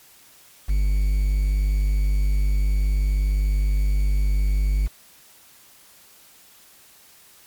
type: tone with quantisation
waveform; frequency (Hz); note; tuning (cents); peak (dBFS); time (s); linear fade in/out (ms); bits
triangle; 49.71; G1; +25; -15; 0.68-4.88; 20; 7
effects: white hiss -51 dBFS RMS until 7.46 s + MP3 96 kbps